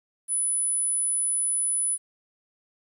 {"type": "tone", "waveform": "sine", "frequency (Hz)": 9980, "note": "D#9", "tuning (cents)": 4, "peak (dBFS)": -20, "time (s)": [0.28, 1.98], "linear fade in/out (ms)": 50, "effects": ["tanh soft clip ceiling -22 dBFS", "10-bit"]}